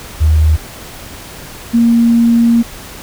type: tone pair in turn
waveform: sine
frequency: 77.78 / 233.1 Hz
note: D#2 / A#3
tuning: 0 / 0 cents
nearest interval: octave + perfect fifth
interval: 1900 cents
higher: second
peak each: -6 dBFS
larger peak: neither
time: 0.2-0.57 / 1.73-2.63 s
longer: second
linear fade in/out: 20 ms
effects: pink hiss -31 dBFS RMS until 3.02 s